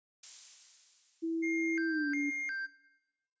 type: noise with exponential decay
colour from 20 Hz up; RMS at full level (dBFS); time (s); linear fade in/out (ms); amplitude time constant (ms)
violet; -38; 0.23-2.07; 5; 400
type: tone with pitch glide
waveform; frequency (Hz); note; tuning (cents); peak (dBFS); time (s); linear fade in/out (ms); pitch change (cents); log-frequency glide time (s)
sine; 328.1 to 287.3; E4 to D4; -8 to -38; -31; 1.22-2.31; 20; -230; 1.88-2.09
type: tone with vibrato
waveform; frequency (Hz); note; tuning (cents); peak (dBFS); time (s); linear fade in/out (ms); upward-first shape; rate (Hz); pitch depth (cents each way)
triangle; 1828; A#6; -34; -33; 1.42-2.67; 20; square; 1.4; 260
effects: noise-tail reverb RT60 1.0 s tail -18 dB re dry + resampled to 16000 Hz